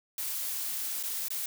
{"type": "noise with dropouts", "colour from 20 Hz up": "blue", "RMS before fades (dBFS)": -34, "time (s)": [0.18, 1.46], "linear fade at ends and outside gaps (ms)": 2, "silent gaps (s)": [[1.029, 1.035], [1.284, 1.304]], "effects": []}